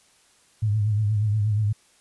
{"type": "tone with vibrato", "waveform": "sine", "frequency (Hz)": 105.8, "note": "G#2", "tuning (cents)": 33, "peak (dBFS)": -19, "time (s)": [0.62, 1.73], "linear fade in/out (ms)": 10, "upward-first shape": "triangle", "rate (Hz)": 8.4, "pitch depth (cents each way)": 79, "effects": ["white hiss -59 dBFS RMS until 2 s", "resampled to 24000 Hz"]}